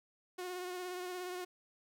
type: tone with vibrato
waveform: sawtooth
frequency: 362.1 Hz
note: F#4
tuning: 37 cents flat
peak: -36 dBFS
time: 0.38-1.45 s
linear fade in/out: 10 ms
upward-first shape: triangle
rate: 17 Hz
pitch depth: 34 cents each way
effects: 12-bit